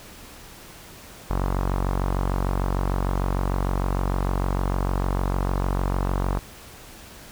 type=tone with low-pass filter; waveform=sawtooth; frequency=46.63 Hz; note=F#1; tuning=14 cents sharp; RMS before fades=-24 dBFS; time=1.3-6.39 s; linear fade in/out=0 ms; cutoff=1100 Hz; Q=2.4; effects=pink hiss -44 dBFS RMS until 7.31 s